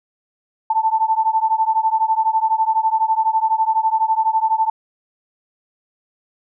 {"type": "beating tone pair", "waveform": "sine", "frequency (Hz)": [880, 892], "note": ["A5", "A5"], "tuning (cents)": [0, 23], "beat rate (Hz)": 12, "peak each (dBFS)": [-17, -18], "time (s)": [0.7, 4.7], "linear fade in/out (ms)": 5, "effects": []}